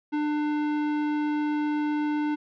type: tone with tanh clipping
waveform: sine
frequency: 298.7 Hz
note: D4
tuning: 29 cents sharp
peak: -26 dBFS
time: 0.12-2.36 s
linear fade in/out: 20 ms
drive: 16 dB
effects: none